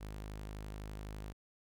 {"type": "tone", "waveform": "sawtooth", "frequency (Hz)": 51.91, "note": "G#1", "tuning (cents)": 0, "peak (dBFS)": -39, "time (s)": [0, 1.33], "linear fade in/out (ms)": 20, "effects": []}